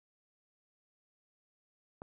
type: click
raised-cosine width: 1 ms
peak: -30 dBFS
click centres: 2.019 s
effects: none